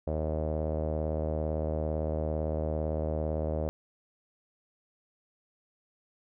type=tone with low-pass filter; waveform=sawtooth; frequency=77.78 Hz; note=D#2; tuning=in tune; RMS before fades=-31 dBFS; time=0.07-3.69 s; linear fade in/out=0 ms; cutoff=580 Hz; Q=4.8; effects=none